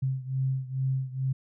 sine beating tone pair, 131.6 / 133.9 Hz, C3 / C3, +10 / +40 cents, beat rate 2.3 Hz, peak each -28 / -31 dBFS, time 0.02-1.33 s, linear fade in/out 10 ms, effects none

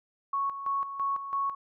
sine tone with tremolo, 1107 Hz, C#6, 3 cents flat, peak -26 dBFS, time 0.33-1.55 s, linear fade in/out 5 ms, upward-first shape square, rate 3 Hz, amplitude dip 65%, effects none

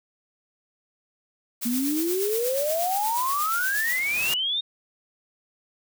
blue noise with tremolo, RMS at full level -29 dBFS, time 1.61-4 s, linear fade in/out 20 ms, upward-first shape sine, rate 8.4 Hz, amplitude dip 45%
sine exponential sweep, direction up, 230.5 to 3730 Hz, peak -23 dBFS, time 1.65-4.61 s, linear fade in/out 10 ms
white noise with exponential growth, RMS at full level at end -27 dBFS, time 3.19-4.34 s, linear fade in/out 2 ms, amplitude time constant 250 ms
effects none

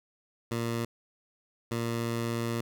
15% pulse tone pair in turn, 116.54 / 116.54 Hz, A#2 / A#2, 0 / 0 cents, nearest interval unison, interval 0 cents, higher neither, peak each -23 dBFS, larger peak neither, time 0.51-0.85 / 1.71-2.61 s, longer second, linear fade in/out 5 ms, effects none

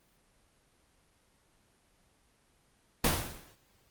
pink noise with exponential decay, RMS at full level -23 dBFS, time 3.04-3.55 s, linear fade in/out 5 ms, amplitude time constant 110 ms, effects pink hiss -68 dBFS RMS until 3.9 s + Opus 24 kbps

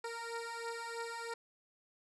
15% pulse beating tone pair, 461.7 / 464.8 Hz, A#4 / A#4, -17 / -5 cents, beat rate 3.1 Hz, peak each -38 / -36 dBFS, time 0.04-1.34 s, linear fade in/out 5 ms, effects resampled to 24000 Hz

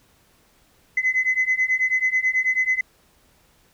sine beating tone pair, 2027 / 2036.2 Hz, B6 / C7, +45 / -48 cents, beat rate 9.2 Hz, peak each -21 / -20 dBFS, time 0.97-2.81 s, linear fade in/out 5 ms, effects tanh soft clip ceiling -12 dBFS + pink hiss -59 dBFS RMS until 3.73 s

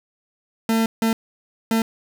40% pulse tone bursts at uneven times, 224.9 Hz, A3, 38 cents sharp, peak -16 dBFS, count 3, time 0.69-0.86 / 1.02-1.13 / 1.71-1.82 s, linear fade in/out 2 ms, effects 7-bit

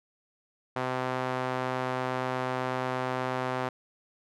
sawtooth tone with band-pass filter, 128.3 Hz, C3, 34 cents flat, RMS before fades -31 dBFS, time 0.76-3.69 s, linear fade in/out 5 ms, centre 960 Hz, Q 0.91, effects none

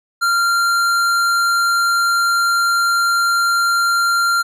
sine tone with hard clipping, 1385 Hz, F6, 15 cents flat, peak -15 dBFS, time 0.21-4.43 s, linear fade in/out 20 ms, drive 14 dB, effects none

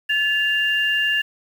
sine tone pair together, 1726.6 / 2794 Hz, A6 / F7, -33 / 0 cents, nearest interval minor sixth, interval 833 cents, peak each -20 dBFS, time 0.09-1.22 s, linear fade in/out 10 ms, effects 7-bit

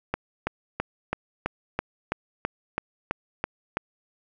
click train, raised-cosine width 0.5 ms, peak -10 dBFS, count 12, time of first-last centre 0.14-3.77 s, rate 3.03 Hz, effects none

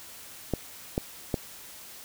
clicks, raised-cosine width 2 ms, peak -12 dBFS, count 3, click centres 0.537 / 0.979 / 1.342 s, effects white hiss -46 dBFS RMS until 2.04 s

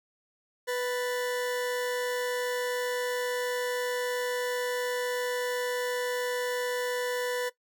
40% pulse tone pair together, 493.9 / 1760.1 Hz, B4 / A6, 0 / 0 cents, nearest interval octave + minor seventh, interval 2200 cents, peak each -28 / -37 dBFS, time 0.67-7.5 s, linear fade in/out 20 ms, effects noise-tail reverb RT60 0.1 s tail -17 dB re dry

